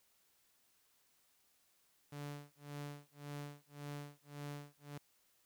sawtooth tone with tremolo, 144.9 Hz, D3, 23 cents flat, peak -39 dBFS, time 2.12-4.98 s, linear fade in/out 5 ms, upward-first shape sine, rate 1.8 Hz, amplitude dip 100%, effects white hiss -74 dBFS RMS until 5.45 s

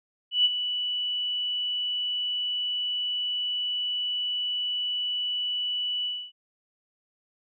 sine tone with ADSR envelope, 2960 Hz, F#7, in tune, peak -16 dBFS, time 0.31-6.32 s, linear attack 140 ms, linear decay 31 ms, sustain -10 dB, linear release 270 ms, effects none

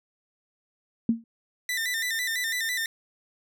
sine tone with exponential decay, 229.2 Hz, A#3, 29 cents flat, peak -15 dBFS, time 1.09-1.24 s, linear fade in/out 2 ms, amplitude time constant 32 ms
sawtooth tone with vibrato, 1894 Hz, A#6, 27 cents sharp, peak -23 dBFS, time 1.69-2.86 s, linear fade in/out 2 ms, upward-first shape square, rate 6 Hz, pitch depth 80 cents each way
effects none

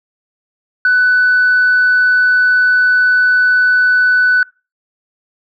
sine tone, 1494 Hz, F#6, 16 cents sharp, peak -6 dBFS, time 0.85-4.43 s, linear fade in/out 2 ms, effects noise-tail reverb RT60 0.3 s tail -25 dB re dry + tanh soft clip ceiling -5 dBFS

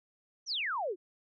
sine exponential sweep, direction down, 6260 to 329.6 Hz, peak -31 dBFS, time 0.46-0.96 s, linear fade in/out 50 ms, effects none

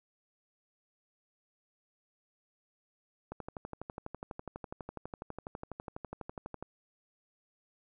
click train, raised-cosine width 1 ms, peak -26 dBFS, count 41, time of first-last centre 3.32-6.626 s, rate 12.1 Hz, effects none

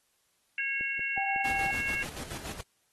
harmonic tone, 547 Hz, C#5, 23 cents flat, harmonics 3 / 4 / 5, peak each -35 / -33 / -33 dBFS, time 0.58-2.03 s, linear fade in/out 2 ms
click train, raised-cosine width 2 ms, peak -34 dBFS, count 7, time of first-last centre 0.81-1.913 s, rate 5.44 Hz
sine tone, 785 Hz, G5, 2 cents sharp, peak -30 dBFS, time 1.17-1.71 s, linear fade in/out 5 ms
pink noise with tremolo, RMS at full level -39 dBFS, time 1.45-2.61 s, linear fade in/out 0 ms, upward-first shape square, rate 7 Hz, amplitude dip 55%
effects white hiss -72 dBFS RMS until 2.92 s + AAC 32 kbps

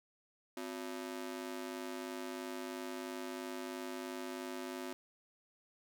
sawtooth ring-modulated tone, 311.1 Hz, D#4, in tune, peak -34 dBFS, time 0.57-4.93 s, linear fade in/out 0 ms, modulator 51.5 Hz, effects none

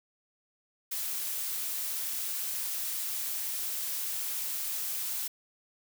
blue noise, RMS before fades -34 dBFS, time 0.91-5.28 s, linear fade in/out 10 ms, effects none

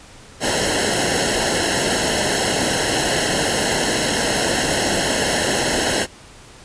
pink noise with comb filter, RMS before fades -19 dBFS, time 0.4-6.07 s, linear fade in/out 50 ms, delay 0.84 ms, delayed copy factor -0.85, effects pink hiss -43 dBFS RMS until 6.64 s + resampled to 22050 Hz

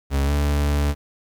40% pulse tone with pitch glide, 69.5 to 72.49 Hz, C#2 to D2, +5 to -22 cents, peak -17 dBFS, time 0.1-0.95 s, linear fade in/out 50 ms, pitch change +73 cents, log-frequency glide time 0.24-0.32 s, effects 9-bit

